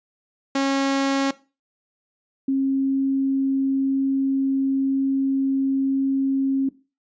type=tone pair in turn; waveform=sawtooth / sine; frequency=273.4 / 270.1 Hz; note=C#4 / C#4; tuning=-24 / -45 cents; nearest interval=unison; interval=21 cents; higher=first; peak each=-15 / -18 dBFS; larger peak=first; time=0.55-1.31 / 2.48-6.69 s; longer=second; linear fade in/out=5 ms; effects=noise-tail reverb RT60 0.3 s tail -18 dB re dry + resampled to 16000 Hz